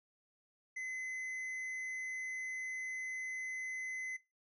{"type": "tone with tanh clipping", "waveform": "sine", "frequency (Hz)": 2038, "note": "C7", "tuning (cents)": -46, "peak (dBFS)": -40, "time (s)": [0.76, 4.17], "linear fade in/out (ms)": 10, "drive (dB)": 8, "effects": ["noise-tail reverb RT60 0.2 s tail -17 dB re dry", "low-pass 10000 Hz 12 dB/octave"]}